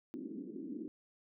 white band-pass noise, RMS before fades -44 dBFS, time 0.14-0.88 s, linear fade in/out 0 ms, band 210 to 340 Hz, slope 48 dB/octave, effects none

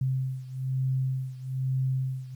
sine beating tone pair, 130.81 / 131.91 Hz, C3 / C3, 0 / +14 cents, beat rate 1.1 Hz, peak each -28 / -31 dBFS, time 0.01-2.35 s, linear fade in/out 5 ms, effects 10-bit

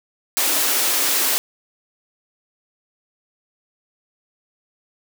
white high-pass noise, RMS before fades -19 dBFS, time 0.37-1.38 s, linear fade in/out 0 ms, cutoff 250 Hz, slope 96 dB/octave, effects none

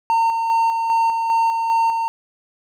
triangle tone with tremolo, 912 Hz, A#5, 38 cents flat, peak -12 dBFS, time 0.1-2.08 s, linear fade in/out 0 ms, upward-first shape square, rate 2.5 Hz, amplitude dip 40%, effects none

